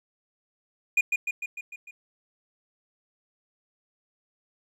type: tone with echo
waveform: triangle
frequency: 2444 Hz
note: D#7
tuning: 32 cents flat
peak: -16 dBFS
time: 0.97-1.01 s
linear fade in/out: 5 ms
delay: 150 ms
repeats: 6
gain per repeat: -4 dB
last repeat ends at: 1.91 s
effects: none